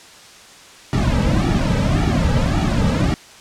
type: noise with flanger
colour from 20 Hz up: brown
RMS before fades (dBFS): -17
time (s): 0.93-3.14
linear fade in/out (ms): 0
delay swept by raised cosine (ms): 1.9 to 2.86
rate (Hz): 1.8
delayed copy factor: -0.95
effects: white hiss -42 dBFS RMS until 3.4 s + low-pass 7000 Hz 12 dB/octave